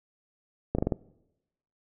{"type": "slowing click train", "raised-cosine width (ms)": 2, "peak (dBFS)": -12, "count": 5, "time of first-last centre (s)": [0.75, 0.922], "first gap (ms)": 35, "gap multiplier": 1.14, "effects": ["noise-tail reverb RT60 0.9 s tail -22 dB re dry"]}